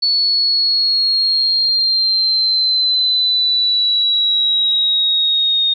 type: exponential sweep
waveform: sine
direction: down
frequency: 4435 to 3700 Hz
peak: -12 dBFS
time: 0.02-5.74 s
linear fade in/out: 10 ms
effects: none